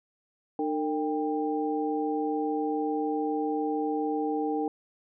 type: tone cluster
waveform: sine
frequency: 302.7 / 455.6 / 793 Hz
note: D#4 / A#4 / G5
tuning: -48 / -40 / +20 cents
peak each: -29 / -31 / -32 dBFS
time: 0.59-4.68 s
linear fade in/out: 2 ms
effects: none